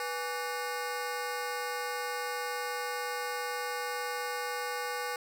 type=ring-modulated tone; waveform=20% pulse; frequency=659.3 Hz; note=E5; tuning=in tune; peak=-25 dBFS; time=0-5.16 s; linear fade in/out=2 ms; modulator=169 Hz; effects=none